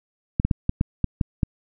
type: clicks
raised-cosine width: 5 ms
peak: -7 dBFS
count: 8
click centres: 0.399 / 0.45 / 0.512 / 0.694 / 0.811 / 1.043 / 1.212 / 1.432 s
effects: none